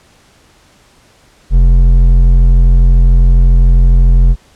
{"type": "tone with hard clipping", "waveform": "sine", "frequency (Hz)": 43.65, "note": "F1", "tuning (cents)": 0, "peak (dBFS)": -5, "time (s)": [1.5, 4.36], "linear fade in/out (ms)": 50, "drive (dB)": 7, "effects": ["pink hiss -47 dBFS RMS until 4.55 s", "low-pass 9000 Hz 12 dB/octave"]}